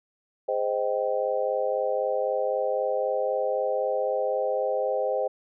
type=chord; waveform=sine; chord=Ab major seventh; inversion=none; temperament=just; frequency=415.3 / 519.1 / 623 / 778.7 Hz; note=Ab4 / C5 / Eb5 / G5; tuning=0 / -14 / +2 / -12 cents; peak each=-32 / -26 / -29 / -32 dBFS; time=0.48-5.28 s; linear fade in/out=10 ms; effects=none